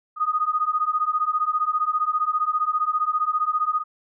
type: beating tone pair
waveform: sine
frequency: 1234 / 1249 Hz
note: D#6 / D#6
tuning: -15 / +6 cents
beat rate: 15 Hz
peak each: -23 dBFS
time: 0.16-3.84 s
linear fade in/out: 50 ms
effects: none